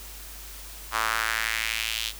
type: tone with high-pass filter sweep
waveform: sawtooth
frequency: 111.8 Hz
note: A2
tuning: 28 cents sharp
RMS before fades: -28 dBFS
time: 0.91-2.13 s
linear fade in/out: 50 ms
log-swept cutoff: 1100 to 3400 Hz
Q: 2.4
effects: added 50 Hz sine -43 dBFS peak until 2.19 s + white hiss -43 dBFS RMS until 2.19 s